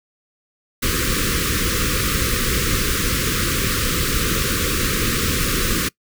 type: band-stop noise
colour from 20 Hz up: pink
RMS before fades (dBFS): -20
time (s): 0.82-5.89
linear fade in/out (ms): 10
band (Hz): 530 to 1100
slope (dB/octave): 96
effects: noise-tail reverb RT60 0.1 s tail -23 dB re dry